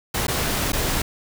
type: noise with dropouts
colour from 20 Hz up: pink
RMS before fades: -23 dBFS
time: 0.14-1.02 s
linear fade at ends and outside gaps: 5 ms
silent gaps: 0.269-0.281 / 0.721-0.731 s
effects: none